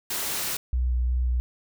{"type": "noise", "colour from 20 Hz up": "white", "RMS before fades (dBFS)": -29, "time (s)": [0.1, 0.57], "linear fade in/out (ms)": 5}
{"type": "tone with vibrato", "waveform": "sine", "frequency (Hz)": 61.74, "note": "B1", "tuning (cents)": 0, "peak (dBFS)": -21, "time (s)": [0.73, 1.4], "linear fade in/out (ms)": 0, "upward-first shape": "square", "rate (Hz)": 2.8, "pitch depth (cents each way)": 13}
{"effects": []}